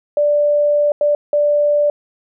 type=tone bursts at uneven times; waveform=sine; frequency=587.3 Hz; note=D5; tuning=in tune; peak=-11 dBFS; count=3; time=0.17-0.92 / 1.01-1.15 / 1.33-1.9 s; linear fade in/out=2 ms; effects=none